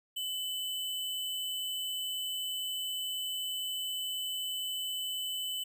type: tone with sample-and-hold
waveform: sine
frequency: 3012 Hz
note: F#7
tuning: 30 cents sharp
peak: -33 dBFS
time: 0.16-5.64 s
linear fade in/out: 10 ms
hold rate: 11025 Hz
effects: none